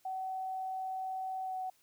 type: tone with pitch glide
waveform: sine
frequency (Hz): 756 to 748.2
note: F#5 to F#5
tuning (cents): +37 to +19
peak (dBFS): -35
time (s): 0.05-1.7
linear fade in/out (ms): 5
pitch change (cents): -18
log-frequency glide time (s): 1.43-1.57
effects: white hiss -69 dBFS RMS until 1.82 s